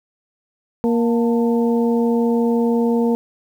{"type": "harmonic tone with a mistuned harmonic", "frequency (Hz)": 234.3, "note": "A#3", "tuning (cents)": 9, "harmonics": [1, 2, 3, 4], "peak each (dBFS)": [-16, -19, -31, -29], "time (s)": [0.84, 3.15], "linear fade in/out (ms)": 0, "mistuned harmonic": 4, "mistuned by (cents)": -83, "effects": ["8-bit"]}